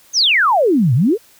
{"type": "exponential two-way sweep", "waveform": "sine", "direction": "down then up", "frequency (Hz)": [6645, 111.3, 499.5], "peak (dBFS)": -10, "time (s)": [0.13, 1.18], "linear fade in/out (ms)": 50, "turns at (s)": 0.94, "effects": ["white hiss -49 dBFS RMS until 1.39 s"]}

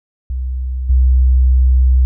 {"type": "tone with level steps", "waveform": "sine", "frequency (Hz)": 63.8, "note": "C2", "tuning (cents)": -43, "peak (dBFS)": [-17, -7], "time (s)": [0.3, 2.05], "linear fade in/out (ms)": 0, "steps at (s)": 0.89, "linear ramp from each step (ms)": 10, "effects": []}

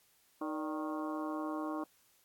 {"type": "harmonic tone with a mistuned harmonic", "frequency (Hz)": 155.5, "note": "D#3", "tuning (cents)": -1, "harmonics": [2, 3, 4, 5, 6, 7, 8, 9], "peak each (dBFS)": [-37, -49, -44, -47, -49, -43, -52, -54], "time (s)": [0.41, 1.84], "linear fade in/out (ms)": 5, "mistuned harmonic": 4, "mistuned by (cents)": -84, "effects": ["white hiss -69 dBFS RMS until 2.24 s", "AAC 64 kbps"]}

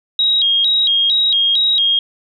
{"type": "tone with vibrato", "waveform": "sine", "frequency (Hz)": 3520, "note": "A7", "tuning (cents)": 0, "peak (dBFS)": -11, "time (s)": [0.19, 1.99], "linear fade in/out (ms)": 2, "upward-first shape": "square", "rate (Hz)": 2.2, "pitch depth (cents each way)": 140, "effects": []}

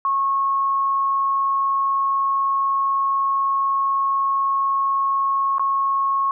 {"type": "tone with dropouts", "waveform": "sine", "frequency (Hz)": 1094, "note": "C#6", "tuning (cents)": -23, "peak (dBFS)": -17, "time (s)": [0.05, 6.31], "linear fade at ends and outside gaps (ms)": 1, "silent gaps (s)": [5.583, 5.595], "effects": []}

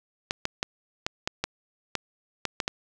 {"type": "clicks", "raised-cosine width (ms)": 0.2, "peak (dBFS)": -9, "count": 10, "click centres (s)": [0.309, 0.454, 0.629, 1.065, 1.275, 1.44, 1.953, 2.453, 2.602, 2.679], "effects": []}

